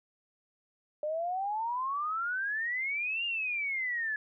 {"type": "exponential two-way sweep", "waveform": "sine", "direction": "up then down", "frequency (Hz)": [593, 2833, 1697], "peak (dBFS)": -30, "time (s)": [1.03, 4.16], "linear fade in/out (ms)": 2, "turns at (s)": 3.25, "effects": []}